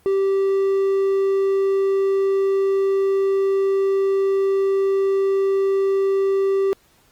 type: tone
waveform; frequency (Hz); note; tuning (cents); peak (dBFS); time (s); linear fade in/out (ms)
triangle; 390; G4; -9; -14; 0.06-6.73; 0
effects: pink hiss -57 dBFS RMS until 7.11 s + Opus 24 kbps